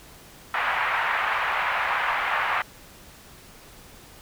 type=band-pass noise; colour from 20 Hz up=pink; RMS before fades=-25 dBFS; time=0.54-2.62 s; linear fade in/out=2 ms; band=830 to 2300 Hz; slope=24 dB/octave; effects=pink hiss -48 dBFS RMS until 4.21 s